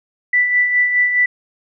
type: tone with tremolo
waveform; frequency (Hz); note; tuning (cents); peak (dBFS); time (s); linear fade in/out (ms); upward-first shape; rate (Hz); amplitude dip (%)
sine; 1975.5; B6; 0; -10; 0.33-1.26; 5; sine; 4.8; 50
effects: none